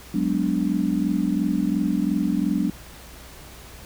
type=chord; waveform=sine; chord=G# half-diminished seventh; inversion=third; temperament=equal with one note detuned; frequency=185 / 207.7 / 250.7 / 293.7 Hz; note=F#3 / G#3 / B3 / D4; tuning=0 / 0 / +26 / 0 cents; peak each=-25 / -25 / -26 / -25 dBFS; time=0.14-2.7 s; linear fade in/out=5 ms; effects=added 60 Hz sine -45 dBFS peak until 3.85 s + pink hiss -44 dBFS RMS until 3.85 s